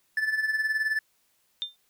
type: tone with tremolo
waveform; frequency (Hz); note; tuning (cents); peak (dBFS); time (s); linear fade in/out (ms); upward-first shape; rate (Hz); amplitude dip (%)
triangle; 1748; A6; -12; -20; 0.17-0.99; 2; sine; 19; 65
type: tone with exponential decay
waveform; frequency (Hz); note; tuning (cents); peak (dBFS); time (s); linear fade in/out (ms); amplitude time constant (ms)
sine; 3600; A7; +39; -24; 1.62-1.76; 0; 29
effects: white hiss -69 dBFS RMS until 1.89 s